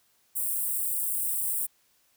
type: high-pass noise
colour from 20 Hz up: white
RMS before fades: -29 dBFS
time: 0.35-1.67 s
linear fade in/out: 20 ms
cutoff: 8000 Hz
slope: 96 dB/octave
effects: white hiss -67 dBFS RMS until 2.16 s